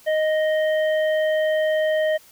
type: harmonic tone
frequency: 622.3 Hz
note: D#5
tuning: in tune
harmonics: 1 / 3 / 5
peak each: -18 / -28 / -36 dBFS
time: 0.06-2.18 s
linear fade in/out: 20 ms
effects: white hiss -51 dBFS RMS until 2.31 s